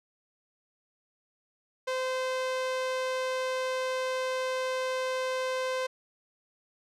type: tone with low-pass filter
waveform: sawtooth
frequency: 516 Hz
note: C5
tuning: 24 cents flat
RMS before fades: -31 dBFS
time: 1.87-5.87 s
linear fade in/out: 10 ms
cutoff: 7600 Hz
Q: 0.5
effects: none